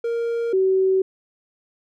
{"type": "tone pair in turn", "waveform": ["triangle", "sine"], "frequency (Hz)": [466.2, 379.7], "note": ["A#4", "F#4"], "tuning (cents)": [0, 45], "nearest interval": "major third", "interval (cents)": 355, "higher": "first", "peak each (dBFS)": [-19, -15], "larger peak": "second", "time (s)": [[0.04, 0.53], [0.53, 1.02]], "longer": "neither", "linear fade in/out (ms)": 5, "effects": []}